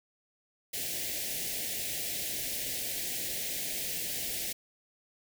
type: band-stop noise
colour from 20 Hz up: white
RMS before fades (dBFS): -35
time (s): 0.73-4.53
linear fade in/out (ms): 10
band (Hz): 730 to 1800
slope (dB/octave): 48
effects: none